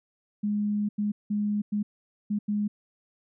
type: tone bursts at uneven times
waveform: sine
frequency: 207.7 Hz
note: G#3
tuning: in tune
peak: -24 dBFS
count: 6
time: 0.43-0.89 / 0.98-1.12 / 1.3-1.62 / 1.72-1.83 / 2.3-2.39 / 2.48-2.68 s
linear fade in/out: 10 ms
effects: none